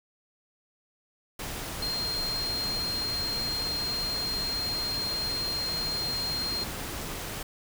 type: tone in noise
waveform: sine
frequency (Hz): 4200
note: C8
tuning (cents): +6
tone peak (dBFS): -29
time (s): 1.82-6.64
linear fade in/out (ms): 5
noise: pink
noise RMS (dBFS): -36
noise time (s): 1.39-7.43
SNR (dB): +4
effects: none